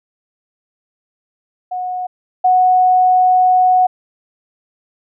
sine tone pair in turn, 731 / 736.5 Hz, F#5 / F#5, -21 / -8 cents, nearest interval unison, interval 13 cents, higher second, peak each -19 / -8 dBFS, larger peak second, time 1.71-2.07 / 2.44-3.87 s, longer second, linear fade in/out 10 ms, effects none

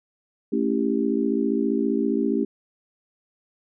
sine chord, A dominant seventh, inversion none, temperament just, 220 / 275 / 330 / 396 Hz, A3 / C#4 / E4 / G4, 0 / -14 / +2 / +18 cents, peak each -25 / -24 / -28 / -26 dBFS, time 0.52-2.45 s, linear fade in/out 10 ms, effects none

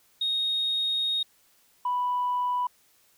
sine tone pair in turn, 3729 / 987.7 Hz, A#7 / B5, 0 / 0 cents, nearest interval octave + major seventh, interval 2300 cents, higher first, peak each -23 / -23 dBFS, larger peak neither, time 0.21-1.23 / 1.85-2.67 s, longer first, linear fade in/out 5 ms, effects tanh soft clip ceiling -20 dBFS + white hiss -63 dBFS RMS until 3.17 s

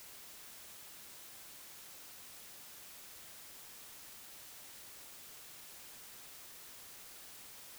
silence, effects white hiss -53 dBFS RMS until 7.78 s

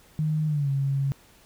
sine tone with pitch glide, 154.5 to 137.64 Hz, D#3 to C#3, -12 to -12 cents, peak -22 dBFS, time 0.19-1.12 s, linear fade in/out 0 ms, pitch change -200 cents, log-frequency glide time 0.47-0.7 s, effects pink hiss -56 dBFS RMS until 1.45 s

